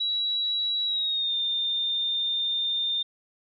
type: tone with pitch glide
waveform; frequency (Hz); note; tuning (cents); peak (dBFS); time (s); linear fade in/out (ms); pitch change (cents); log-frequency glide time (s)
sine; 3898 to 3616; B7 to A7; -23 to +47; -24; 0-3.03; 10; -130; 0.85-1.35
effects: none